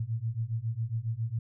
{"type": "beating tone pair", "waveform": "sine", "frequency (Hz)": [110, 117.3], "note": ["A2", "A#2"], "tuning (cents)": [0, 11], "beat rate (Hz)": 7.3, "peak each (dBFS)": [-33, -32], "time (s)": [0, 1.39], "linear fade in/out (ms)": 5, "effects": []}